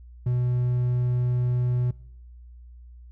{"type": "tone", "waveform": "triangle", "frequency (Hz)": 123.47, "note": "B2", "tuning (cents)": 0, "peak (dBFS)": -19, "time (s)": [0.26, 1.91], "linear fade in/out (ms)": 5, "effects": ["noise-tail reverb RT60 0.8 s tail -24 dB re dry", "added 60 Hz sine -43 dBFS peak until 3.11 s"]}